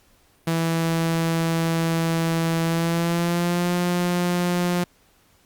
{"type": "tone with pitch glide", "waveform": "sawtooth", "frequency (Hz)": [164.81, 176.64], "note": ["E3", "F3"], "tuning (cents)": [0, 20], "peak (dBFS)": -16, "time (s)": [0.47, 4.84], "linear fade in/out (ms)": 5, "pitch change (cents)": 120, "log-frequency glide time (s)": [2.63, 3.73], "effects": ["pink hiss -59 dBFS RMS until 5.45 s", "Opus 48 kbps"]}